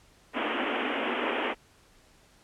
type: band-pass noise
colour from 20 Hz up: pink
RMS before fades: -30 dBFS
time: 0.33-1.55 s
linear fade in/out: 50 ms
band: 230 to 3200 Hz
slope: 96 dB/octave
effects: pink hiss -60 dBFS RMS until 2.43 s + low-pass 10000 Hz 12 dB/octave